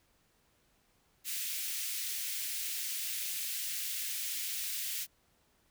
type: high-pass noise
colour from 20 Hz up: white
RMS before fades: -37 dBFS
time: 1.24-5.07 s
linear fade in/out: 50 ms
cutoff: 2000 Hz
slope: 24 dB/octave
effects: pink hiss -71 dBFS RMS until 5.7 s